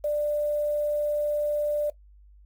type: tone with quantisation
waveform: sine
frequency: 592 Hz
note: D5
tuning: 14 cents sharp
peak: -23 dBFS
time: 0.04-1.9 s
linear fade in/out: 5 ms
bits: 8
effects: noise-tail reverb RT60 0.1 s tail -17 dB re dry + added 50 Hz sine -50 dBFS peak until 2.45 s